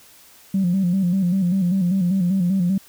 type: tone with vibrato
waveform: sine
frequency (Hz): 184.4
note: F#3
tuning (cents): -6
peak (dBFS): -15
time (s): 0.54-2.78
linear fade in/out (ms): 5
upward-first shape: square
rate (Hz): 5.1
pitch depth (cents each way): 83
effects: tanh soft clip ceiling -12 dBFS + white hiss -49 dBFS RMS until 2.88 s